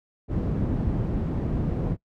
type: low-pass noise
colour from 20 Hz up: white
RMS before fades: -26 dBFS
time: 0.28-1.97 s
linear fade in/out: 50 ms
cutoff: 200 Hz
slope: 12 dB/octave
effects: noise-tail reverb RT60 0.1 s tail -21 dB re dry